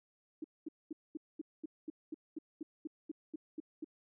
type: tone bursts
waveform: sine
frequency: 312.2 Hz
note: D#4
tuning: 6 cents sharp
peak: -38 dBFS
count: 15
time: 0.42-3.845 s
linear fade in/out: 5 ms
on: 23 ms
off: 220 ms
effects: none